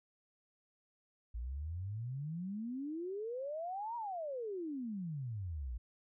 sine exponential two-way sweep, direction up then down, 55 to 965 to 55 Hz, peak -38 dBFS, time 1.34-5.78 s, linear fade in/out 10 ms, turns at 3.96 s, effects none

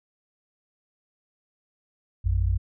sine tone pair together, 56.18 / 90 Hz, A1 / F#2, +37 / -47 cents, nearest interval minor sixth, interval 816 cents, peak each -23 dBFS, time 2.24-2.58 s, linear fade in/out 20 ms, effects none

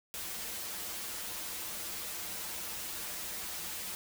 white noise with comb filter, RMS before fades -40 dBFS, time 0.14-3.95 s, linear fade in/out 0 ms, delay 7.4 ms, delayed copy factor -0.75, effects none

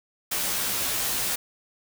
white noise with comb filter, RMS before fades -27 dBFS, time 0.31-1.36 s, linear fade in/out 10 ms, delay 13 ms, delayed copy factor -0.7, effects none

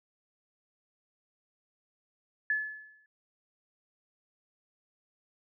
sine tone with exponential decay, 1721 Hz, A6, 39 cents flat, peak -24 dBFS, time 2.5-3.06 s, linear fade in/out 2 ms, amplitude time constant 120 ms, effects none

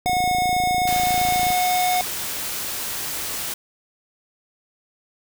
click train, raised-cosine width 3 ms, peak -19 dBFS, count 41, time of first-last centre 0.06-1.504 s, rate 27.7 Hz
square tone, 728 Hz, F#5, 28 cents flat, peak -19 dBFS, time 0.06-2.01 s, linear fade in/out 0 ms
white noise, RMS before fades -28 dBFS, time 0.87-3.54 s, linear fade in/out 5 ms
effects none

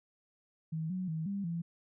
sine tone with pitch steps, 159.7 / 184.7 / 159.6 / 198.9 / 168.6 Hz, D#3 / F#3 / D#3 / G3 / E3, +45 / -3 / +44 / +25 / +39 cents, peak -33 dBFS, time 0.72-1.62 s, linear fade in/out 10 ms, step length 180 ms, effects none

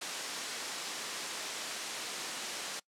white band-pass noise, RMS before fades -40 dBFS, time 0.01-2.8 s, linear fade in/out 10 ms, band 240 to 7200 Hz, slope 12 dB/octave, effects noise-tail reverb RT60 0.1 s tail -23 dB re dry + low-pass 11000 Hz 12 dB/octave

